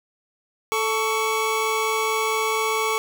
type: tone pair together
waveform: 25% pulse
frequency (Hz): 439.6 / 1121.2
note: A4 / C#6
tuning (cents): -2 / +19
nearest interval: octave + major third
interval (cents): 1621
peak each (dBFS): -20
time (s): 0.72-2.98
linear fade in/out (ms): 0
effects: none